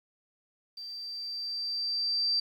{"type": "tone with level ramp", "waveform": "sine", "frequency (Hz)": 4682, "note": "D8", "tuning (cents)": -6, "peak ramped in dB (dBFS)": [-39, -24], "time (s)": [0.77, 2.4], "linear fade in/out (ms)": 5, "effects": ["10-bit"]}